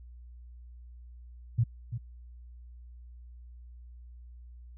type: tone with echo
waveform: sine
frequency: 116.54 Hz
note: A#2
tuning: in tune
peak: -21 dBFS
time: 1.58-1.64 s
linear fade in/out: 10 ms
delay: 340 ms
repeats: 1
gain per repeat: -10 dB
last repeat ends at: 1.98 s
effects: added 60 Hz sine -46 dBFS peak until 4.77 s